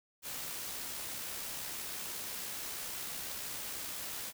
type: noise with amplitude modulation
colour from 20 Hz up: white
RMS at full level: -40 dBFS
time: 0.22-4.33 s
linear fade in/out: 50 ms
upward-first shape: sine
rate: 66 Hz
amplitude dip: 25%
effects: none